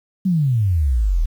sine exponential sweep, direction down, 196 to 36.71 Hz, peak -14 dBFS, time 0.25-1.26 s, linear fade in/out 10 ms, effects 8-bit

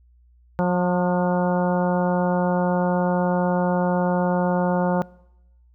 harmonic tone with a mistuned harmonic, 179.2 Hz, F3, 45 cents sharp, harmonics 1 / 2 / 3 / 4 / 5 / 6 / 7 / 8, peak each -20 / -29 / -24 / -30 / -27 / -37 / -37 / -34 dBFS, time 0.59-5.02 s, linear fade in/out 0 ms, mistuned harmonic 7, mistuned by -51 cents, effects noise-tail reverb RT60 0.9 s tail -24 dB re dry + added 60 Hz sine -52 dBFS peak until 5.74 s

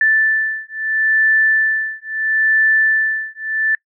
sine beating tone pair, 1760 / 1760.75 Hz, A6 / A6, 0 / +1 cents, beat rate 0.75 Hz, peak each -16 dBFS, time 0.01-3.75 s, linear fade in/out 2 ms, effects noise-tail reverb RT60 0.1 s tail -25 dB re dry

